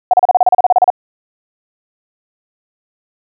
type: tone bursts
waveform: sine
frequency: 731 Hz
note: F#5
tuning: 21 cents flat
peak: -4 dBFS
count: 14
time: 0.11-0.902 s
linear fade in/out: 2 ms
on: 25 ms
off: 34 ms
effects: none